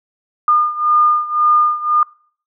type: beating tone pair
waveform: sine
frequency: 1213 / 1214.9 Hz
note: D#6 / D#6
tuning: -44 / -42 cents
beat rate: 1.9 Hz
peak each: -13 / -16 dBFS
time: 0.48-2.03 s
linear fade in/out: 2 ms
effects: noise-tail reverb RT60 0.5 s tail -24 dB re dry